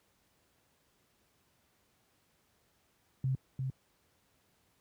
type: tone with echo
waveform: sine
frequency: 131.7 Hz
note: C3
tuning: 12 cents sharp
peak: -28 dBFS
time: 3.24-3.35 s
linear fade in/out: 2 ms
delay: 350 ms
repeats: 1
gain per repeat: -4 dB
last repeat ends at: 3.7 s
effects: pink hiss -72 dBFS RMS until 4.8 s + high-pass 60 Hz 12 dB/octave